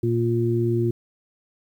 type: harmonic tone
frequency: 116.9 Hz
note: A#2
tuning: 5 cents sharp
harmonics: 1 / 2 / 3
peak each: -22 / -28 / -22 dBFS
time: 0.03-0.91 s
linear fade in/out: 5 ms
effects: 9-bit